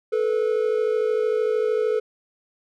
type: tone pair together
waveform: triangle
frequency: 434.5 / 487.7 Hz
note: A4 / B4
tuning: -22 / -22 cents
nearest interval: major second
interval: 200 cents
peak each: -19 / -22 dBFS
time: 0.12-2 s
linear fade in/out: 10 ms
effects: none